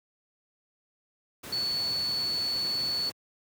sine tone in noise, 4435 Hz, C#8, in tune, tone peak -27 dBFS, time 1.52-3.1 s, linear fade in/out 10 ms, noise pink, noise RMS -41 dBFS, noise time 1.43-3.12 s, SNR +11 dB, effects high-pass 100 Hz 12 dB/octave

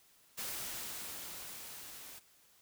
white noise with level ramp, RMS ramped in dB -40 to -51 dBFS, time 0.37-2.2 s, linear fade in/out 20 ms, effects white hiss -66 dBFS RMS until 2.61 s

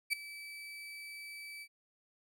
35% pulse tone with ADSR envelope, 2306 Hz, D7, 32 cents flat, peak -25 dBFS, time 0.1-1.68 s, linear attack 30 ms, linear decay 6 ms, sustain -18 dB, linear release 61 ms, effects none

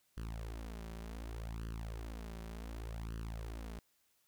sawtooth tone with flanger, 55.7 Hz, A1, 22 cents sharp, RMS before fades -44 dBFS, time 0.17-3.79 s, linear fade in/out 0 ms, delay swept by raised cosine 0.65 to 5.25 ms, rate 0.67 Hz, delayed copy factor +0.85, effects white hiss -75 dBFS RMS until 4.27 s

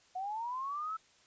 sine linear sweep, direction up, 723 to 1326 Hz, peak -35 dBFS, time 0.15-0.97 s, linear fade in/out 10 ms, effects white hiss -65 dBFS RMS until 1.26 s + resampled to 16000 Hz

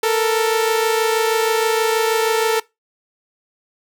sawtooth tone pair together, 443.1 / 469.4 Hz, A4 / A#4, +12 / +12 cents, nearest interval minor second, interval 100 cents, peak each -12 / -18 dBFS, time 0.03-2.6 s, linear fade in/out 5 ms, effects noise-tail reverb RT60 0.2 s tail -21 dB re dry

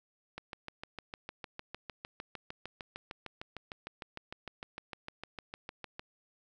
click train, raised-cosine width 0.3 ms, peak -25 dBFS, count 38, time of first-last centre 0.38-5.995 s, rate 6.59 Hz, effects none

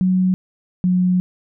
sine tone pair in turn, 185 / 181.82 Hz, F#3 / F#3, 0 / -30 cents, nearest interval unison, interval 30 cents, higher first, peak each -13 dBFS, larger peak neither, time 0.01-0.34 / 0.84-1.2 s, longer second, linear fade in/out 0 ms, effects none

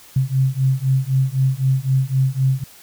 sine beating tone pair, 130.81 / 134.71 Hz, C3 / C#3, 0 / -49 cents, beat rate 3.9 Hz, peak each -18 dBFS, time 0.16-2.64 s, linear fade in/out 5 ms, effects white hiss -45 dBFS RMS until 2.82 s

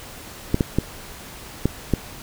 clicks, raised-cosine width 3 ms, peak -4 dBFS, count 5, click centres 0.544 / 0.608 / 0.786 / 1.656 / 1.937 s, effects pink hiss -39 dBFS RMS until 2.22 s

